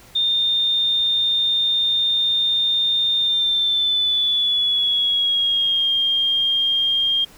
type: tone with pitch glide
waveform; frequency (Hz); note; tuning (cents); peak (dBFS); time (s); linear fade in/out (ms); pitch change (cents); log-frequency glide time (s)
sine; 3628 to 3214; A#7 to G7; -48 to +43; -16; 0.15-7.25; 10; -209; 3.19-5.91
effects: pink hiss -47 dBFS RMS until 7.37 s